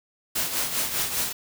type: noise with tremolo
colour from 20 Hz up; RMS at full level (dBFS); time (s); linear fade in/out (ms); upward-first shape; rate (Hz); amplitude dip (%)
white; -24; 0.35-1.33; 10; triangle; 5; 65
effects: none